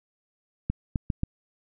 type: clicks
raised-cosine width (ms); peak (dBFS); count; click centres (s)
5; -13; 4; 0.7 / 0.958 / 1.102 / 1.234
effects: none